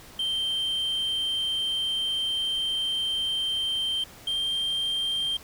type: tone pair in turn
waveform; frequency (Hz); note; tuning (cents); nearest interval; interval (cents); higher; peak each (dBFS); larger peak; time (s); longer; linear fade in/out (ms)
sine; 3135 / 3173; G7 / G7; -1 / +20; unison; 21; second; -22; neither; 0.19-4.04 / 4.27-5.37; first; 5
effects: tanh soft clip ceiling -24 dBFS + pink hiss -48 dBFS RMS until 5.43 s